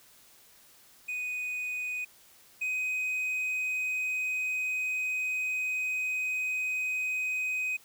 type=tone pair in turn; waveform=triangle; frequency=2489 / 2511 Hz; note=D#7 / D#7; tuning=0 / +15 cents; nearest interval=unison; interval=15 cents; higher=second; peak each=-30 / -27 dBFS; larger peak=second; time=1.08-2.05 / 2.61-7.77 s; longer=second; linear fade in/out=10 ms; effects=white hiss -58 dBFS RMS until 7.84 s